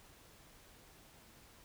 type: silence
effects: pink hiss -61 dBFS RMS until 1.64 s